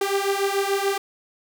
sawtooth beating tone pair, 392 / 398.9 Hz, G4 / G4, 0 / +30 cents, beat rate 6.9 Hz, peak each -20 dBFS, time 0.01-0.98 s, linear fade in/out 5 ms, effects none

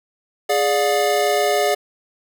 square chord, D diminished, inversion second, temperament equal with one note detuned, 415.3 / 587.3 / 714.4 Hz, Ab4 / D5 / F5, 0 / 0 / +39 cents, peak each -21 dBFS, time 0.49-1.75 s, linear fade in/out 10 ms, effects none

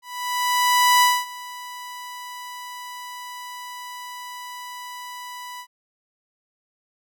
sawtooth tone with ADSR envelope, 987.8 Hz, B5, in tune, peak -9 dBFS, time 0.02-5.67 s, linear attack 1000 ms, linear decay 230 ms, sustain -21 dB, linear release 71 ms, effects none

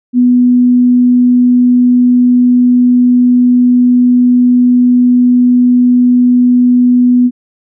sine tone, 246.9 Hz, B3, in tune, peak -4 dBFS, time 0.13-7.31 s, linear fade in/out 50 ms, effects none

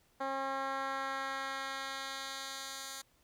10% pulse tone with band-pass filter sweep, 270 Hz, C#4, 45 cents flat, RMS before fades -39 dBFS, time 0.2-3.02 s, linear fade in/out 10 ms, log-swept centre 760 to 7000 Hz, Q 0.84, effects pink hiss -70 dBFS RMS until 3.23 s

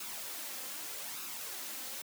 white noise with flanger, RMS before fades -42 dBFS, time 0-2.02 s, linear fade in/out 5 ms, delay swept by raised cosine 0.76 to 3.86 ms, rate 0.82 Hz, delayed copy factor +0.5, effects high-pass 200 Hz 12 dB/octave

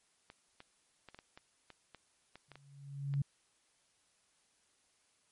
clicks, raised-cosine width 0.3 ms, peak -35 dBFS, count 12, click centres 0.301 / 0.604 / 1.087 / 1.146 / 1.189 / 1.375 / 1.703 / 1.947 / 2.356 / 2.517 / 2.556 / 3.139 s
sine tone with exponential growth, 140 Hz, C#3, 18 cents sharp, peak -28 dBFS, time 2.48-3.22 s, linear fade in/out 5 ms, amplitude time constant 160 ms
effects white hiss -73 dBFS RMS until 5.31 s + MP3 48 kbps

